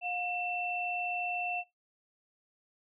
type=tone pair together; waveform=sine; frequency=715.8 / 2683 Hz; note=F5 / E7; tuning=+42 / +30 cents; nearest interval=octave + major seventh; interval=2288 cents; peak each=-35 / -34 dBFS; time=0.01-1.64 s; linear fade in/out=50 ms; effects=noise-tail reverb RT60 0.2 s tail -23 dB re dry